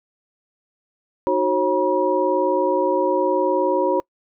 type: tone cluster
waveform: sine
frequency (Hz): 309.7 / 368.9 / 541 / 960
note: D#4 / F#4 / C#5 / B5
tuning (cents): -8 / -5 / -42 / -49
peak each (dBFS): -25 / -21 / -20 / -22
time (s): 1.27-4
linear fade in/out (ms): 0
effects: noise-tail reverb RT60 0.1 s tail -26 dB re dry